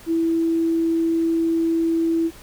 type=tone; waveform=sine; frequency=329.6 Hz; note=E4; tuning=in tune; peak=-17 dBFS; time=0.06-2.31 s; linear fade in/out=50 ms; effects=pink hiss -45 dBFS RMS until 2.42 s